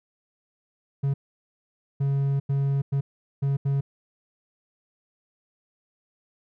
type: tone bursts at uneven times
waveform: triangle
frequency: 138.59 Hz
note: C#3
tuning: in tune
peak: -19 dBFS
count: 6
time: 1.03-1.14 / 2-2.4 / 2.49-2.82 / 2.92-3.01 / 3.42-3.57 / 3.65-3.81 s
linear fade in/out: 10 ms
effects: none